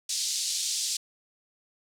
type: band-pass noise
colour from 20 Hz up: pink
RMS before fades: -30 dBFS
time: 0.09-0.97 s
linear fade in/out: 5 ms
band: 4000 to 8600 Hz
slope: 24 dB/octave
effects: none